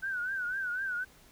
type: tone with vibrato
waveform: sine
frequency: 1510 Hz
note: F#6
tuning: 35 cents sharp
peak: -31 dBFS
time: 0.02-1.05 s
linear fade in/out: 20 ms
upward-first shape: triangle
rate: 4 Hz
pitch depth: 120 cents each way
effects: pink hiss -59 dBFS RMS until 1.31 s